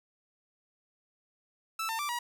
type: tone with pitch steps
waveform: sawtooth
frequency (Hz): 1319 / 901 / 1173 / 959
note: E6 / A5 / D6 / A#5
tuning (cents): +1 / +41 / -2 / +49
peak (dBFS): -28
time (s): 1.79-2.19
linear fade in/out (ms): 5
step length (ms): 100
effects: none